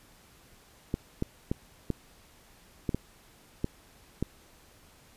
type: clicks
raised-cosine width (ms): 3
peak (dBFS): -15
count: 8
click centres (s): 0.941 / 1.224 / 1.515 / 1.903 / 2.892 / 2.946 / 3.644 / 4.226
effects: pink hiss -58 dBFS RMS until 5.16 s + resampled to 32000 Hz